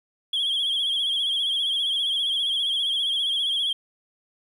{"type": "tone with vibrato", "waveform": "sine", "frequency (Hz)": 3274, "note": "G#7", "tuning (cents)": -25, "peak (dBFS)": -20, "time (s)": [0.33, 3.73], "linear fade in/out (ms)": 5, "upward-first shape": "sine", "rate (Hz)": 15, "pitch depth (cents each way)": 67, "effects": ["tanh soft clip ceiling -19 dBFS", "9-bit"]}